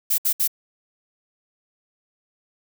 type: noise bursts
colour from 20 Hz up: violet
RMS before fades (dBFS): -20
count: 3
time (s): 0.1-0.478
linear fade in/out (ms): 10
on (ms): 82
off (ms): 66
effects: none